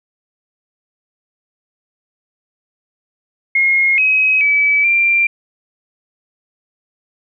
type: tone with pitch steps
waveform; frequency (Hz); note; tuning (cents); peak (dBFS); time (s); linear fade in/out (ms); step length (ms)
sine; 2150 / 2541 / 2294 / 2371; C7 / D#7 / D7 / D7; +47 / +36 / -41 / +16; -10; 3.55-5.27; 5; 430
effects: none